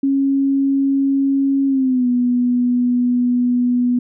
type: tone with pitch glide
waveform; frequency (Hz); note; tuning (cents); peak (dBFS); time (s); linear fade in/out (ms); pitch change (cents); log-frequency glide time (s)
sine; 274.1 to 245.6; C#4 to B3; -19 to -9; -13; 0.03-3.99; 5; -190; 1.67-2.08
effects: none